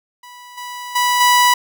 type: tone with level steps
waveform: sawtooth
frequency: 983 Hz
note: B5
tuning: 8 cents flat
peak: -33 / -24 / -10 / -6 dBFS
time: 0.23-1.54 s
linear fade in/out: 5 ms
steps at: 0.57 / 0.95 / 1.2 s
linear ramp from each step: 10 ms
effects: none